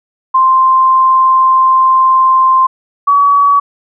sine tone pair in turn, 1046.5 / 1134.1 Hz, C6 / C#6, 0 / +39 cents, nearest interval minor second, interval 139 cents, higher second, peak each -5 dBFS, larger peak neither, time 0.34-2.67 / 3.07-3.6 s, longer first, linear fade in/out 10 ms, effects none

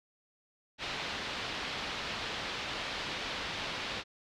white low-pass noise, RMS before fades -38 dBFS, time 0.78-4.04 s, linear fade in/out 50 ms, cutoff 4100 Hz, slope 24 dB/octave, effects none

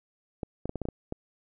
clicks, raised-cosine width 2 ms, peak -19 dBFS, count 8, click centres 0.432 / 0.656 / 0.694 / 0.757 / 0.817 / 0.854 / 0.887 / 1.124 s, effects none

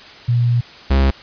sine / 45% pulse tone pair in turn, 120 / 67.35 Hz, B2 / C#2, -49 / -49 cents, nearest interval minor seventh, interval 1000 cents, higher first, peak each -12 / -11 dBFS, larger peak second, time 0.28-0.61 / 0.9-1.11 s, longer first, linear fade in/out 10 ms, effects white hiss -39 dBFS RMS until 1.22 s + resampled to 11025 Hz

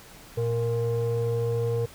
sine tone pair together, 116.2 / 467 Hz, A#2 / A#4, -5 / +3 cents, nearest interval 2 octaves, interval 2408 cents, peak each -24 dBFS, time 0.37-1.86 s, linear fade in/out 10 ms, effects tanh soft clip ceiling -20 dBFS + pink hiss -48 dBFS RMS until 1.94 s

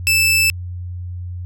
sawtooth tone, 2637 Hz, E7, in tune, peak -9 dBFS, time 0.07-0.5 s, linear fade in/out 0 ms, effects added 89 Hz sine -25 dBFS peak until 1.45 s

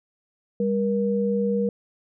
sine tone pair together, 200 / 475.7 Hz, G3 / A#4, +35 / +35 cents, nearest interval octave + minor third, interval 1500 cents, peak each -23 dBFS, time 0.6-1.69 s, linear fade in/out 2 ms, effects none

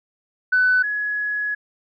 sine tone pair in turn, 1500 / 1683.7 Hz, F#6 / G#6, +23 / +23 cents, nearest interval major second, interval 200 cents, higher second, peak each -13 / -21 dBFS, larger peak first, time 0.52-0.83 / 0.83-1.55 s, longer second, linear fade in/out 10 ms, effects tanh soft clip ceiling -9 dBFS

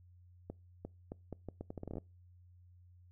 accelerating click train, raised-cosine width 2 ms, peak -29 dBFS, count 15, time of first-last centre 0.5-1.983 s, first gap 350 ms, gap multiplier 0.77, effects noise-tail reverb RT60 0.3 s tail -25 dB re dry + added 89 Hz sine -58 dBFS peak until 3.11 s

